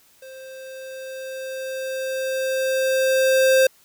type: tone with level ramp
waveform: square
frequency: 526 Hz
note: C5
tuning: 9 cents sharp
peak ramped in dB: -39 to -13 dBFS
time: 0.22-3.67 s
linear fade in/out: 5 ms
effects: white hiss -56 dBFS RMS until 3.84 s